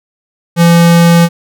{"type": "tone", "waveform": "square", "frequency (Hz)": 169.9, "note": "F3", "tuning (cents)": -47, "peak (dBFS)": -4, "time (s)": [0.56, 1.29], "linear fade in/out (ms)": 50, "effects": []}